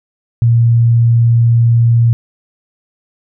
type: tone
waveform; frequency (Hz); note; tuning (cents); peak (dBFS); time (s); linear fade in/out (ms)
sine; 117; A#2; +7; -6; 0.42-2.13; 0
effects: none